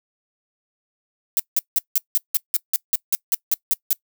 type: noise bursts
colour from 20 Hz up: violet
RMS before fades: -18 dBFS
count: 14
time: 1.37-3.93 s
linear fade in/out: 0 ms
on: 25 ms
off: 170 ms
effects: noise-tail reverb RT60 0.1 s tail -23 dB re dry